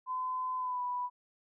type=tone with pitch glide; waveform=sine; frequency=1019 to 987.1 Hz; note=C6 to B5; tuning=-46 to -1 cents; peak=-32 dBFS; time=0.06-1.1 s; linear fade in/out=50 ms; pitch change=-55 cents; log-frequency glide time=0.57-0.82 s; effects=none